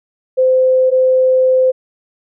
sine tone pair in turn, 516 / 516 Hz, C5 / C5, -24 / -24 cents, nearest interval unison, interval 0 cents, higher neither, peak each -8 dBFS, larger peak neither, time 0.37-0.91 / 0.91-1.72 s, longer second, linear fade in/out 20 ms, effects none

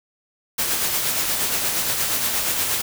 white noise with tremolo, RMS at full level -21 dBFS, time 0.58-2.82 s, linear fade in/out 10 ms, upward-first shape sine, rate 8.5 Hz, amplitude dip 35%, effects none

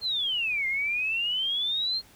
sine exponential two-way sweep, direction down then up, 4269 to 2093 to 4269 Hz, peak -25 dBFS, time 0.01-2.02 s, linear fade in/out 50 ms, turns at 0.67 s, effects pink hiss -55 dBFS RMS until 2.15 s

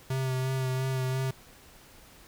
square tone with vibrato, 130.81 Hz, C3, in tune, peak -28 dBFS, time 0.1-1.31 s, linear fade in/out 5 ms, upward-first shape sine, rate 2.9 Hz, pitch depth 21 cents each way, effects pink hiss -54 dBFS RMS until 2.27 s

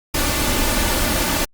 pink noise with comb filter, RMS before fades -19 dBFS, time 0.14-1.45 s, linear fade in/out 5 ms, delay 3.4 ms, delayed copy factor +0.55, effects Opus 48 kbps

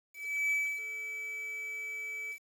triangle tone with ADSR envelope, 2298 Hz, D7, 38 cents flat, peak -25 dBFS, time 0.13-2.39 s, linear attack 380 ms, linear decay 280 ms, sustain -10 dB, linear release 76 ms, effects 9-bit

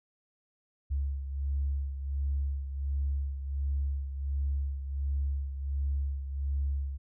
sine beating tone pair, 69.3 / 70.7 Hz, C#2 / C#2, 0 / +35 cents, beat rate 1.4 Hz, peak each -29 / -36 dBFS, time 0.9-6.98 s, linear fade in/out 20 ms, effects tanh soft clip ceiling -22 dBFS

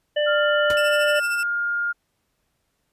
harmonic tone, 594 Hz, D5, 20 cents sharp, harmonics 1 / 3 / 5, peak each -19 / -28 / -28 dBFS, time 0.16-1.2 s, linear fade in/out 10 ms
sine tone with pitch glide, 1398 to 1412.6 Hz, F6 to F6, +1 to +19 cents, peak -21 dBFS, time 0.26-1.93 s, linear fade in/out 20 ms, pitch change +18 cents, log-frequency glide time 0.72-1.08 s
pink noise with exponential decay, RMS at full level -27 dBFS, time 0.7-0.79 s, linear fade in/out 1 ms, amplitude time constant 19 ms
sawtooth tone with tremolo, 2666 Hz, E7, 19 cents sharp, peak -23 dBFS, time 0.77-1.43 s, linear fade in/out 0 ms, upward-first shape sine, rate 13 Hz, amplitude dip 65%
effects pink hiss -72 dBFS RMS until 2.92 s + resampled to 32000 Hz

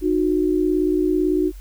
sine tone pair together, 306.6 / 364.6 Hz, D#4 / F#4, -25 / -25 cents, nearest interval minor third, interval 300 cents, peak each -19 dBFS, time 0.01-1.52 s, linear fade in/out 50 ms, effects added 46 Hz sine -34 dBFS peak until 1.6 s + white hiss -52 dBFS RMS until 1.6 s

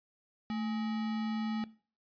sine tone with sample-and-hold, 220 Hz, A3, in tune, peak -32 dBFS, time 0.5-1.64 s, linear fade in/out 0 ms, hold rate 1050 Hz, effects noise-tail reverb RT60 0.4 s tail -19 dB re dry + resampled to 11025 Hz

